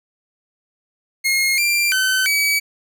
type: tone with pitch steps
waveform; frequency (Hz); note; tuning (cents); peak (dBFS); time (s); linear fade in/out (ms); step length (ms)
sawtooth; 2149 / 2372 / 1526 / 2281; C7 / D7 / G6 / C#7; +46 / +17 / -47 / +49; -12; 1.24-2.6; 20; 340
effects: none